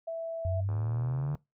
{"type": "tone", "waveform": "sine", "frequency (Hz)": 659.3, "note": "E5", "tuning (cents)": 0, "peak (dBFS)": -32, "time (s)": [0.07, 0.61], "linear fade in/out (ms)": 10}
{"type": "exponential sweep", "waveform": "sine", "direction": "up", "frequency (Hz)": [87.31, 146.83], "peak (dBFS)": -28, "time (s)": [0.45, 1.35], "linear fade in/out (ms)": 0}
{"type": "click train", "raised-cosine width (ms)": 1, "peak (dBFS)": -31, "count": 53, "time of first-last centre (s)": [0.69, 1.354], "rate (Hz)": 78.3}
{"effects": ["noise-tail reverb RT60 0.2 s tail -22 dB re dry"]}